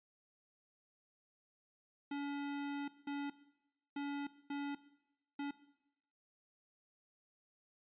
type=tone bursts at uneven times; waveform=square; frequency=284.4 Hz; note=C#4; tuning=45 cents sharp; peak=-39 dBFS; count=5; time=2.11-2.88 / 3.07-3.3 / 3.96-4.27 / 4.5-4.75 / 5.39-5.51 s; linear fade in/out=5 ms; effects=noise-tail reverb RT60 0.8 s tail -17 dB re dry + resampled to 8000 Hz